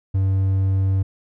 triangle tone, 96.1 Hz, G2, 34 cents flat, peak -14 dBFS, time 0.14-1.03 s, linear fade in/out 10 ms, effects none

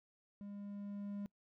triangle tone with level ramp, 202.5 Hz, G#3, 43 cents flat, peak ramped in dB -44 to -38 dBFS, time 0.41-1.26 s, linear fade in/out 0 ms, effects noise-tail reverb RT60 0.1 s tail -25 dB re dry

